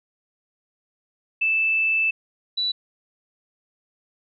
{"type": "tone pair in turn", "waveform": "sine", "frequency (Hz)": [2637, 3951], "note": ["E7", "B7"], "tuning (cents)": [0, 0], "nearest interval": "perfect fifth", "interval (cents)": 700, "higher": "second", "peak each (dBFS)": [-18, -21], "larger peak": "first", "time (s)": [[1.41, 2.11], [2.57, 2.72]], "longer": "first", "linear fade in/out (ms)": 10, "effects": []}